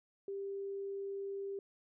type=tone; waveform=sine; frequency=395.1 Hz; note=G4; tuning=14 cents sharp; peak=-38 dBFS; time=0.28-1.59 s; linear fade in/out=2 ms; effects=none